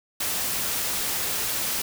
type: noise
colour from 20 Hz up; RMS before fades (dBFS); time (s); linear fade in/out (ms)
white; -27; 0.2-1.82; 5
effects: none